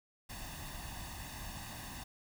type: noise with comb filter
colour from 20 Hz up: pink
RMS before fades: -45 dBFS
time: 0.29-2.04 s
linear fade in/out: 10 ms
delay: 1.1 ms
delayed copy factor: +0.75
effects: none